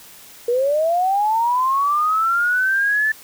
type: linear sweep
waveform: sine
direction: up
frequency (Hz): 466.2 to 1760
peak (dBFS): -15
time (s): 0.48-3.12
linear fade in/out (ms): 5
effects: white hiss -43 dBFS RMS until 3.23 s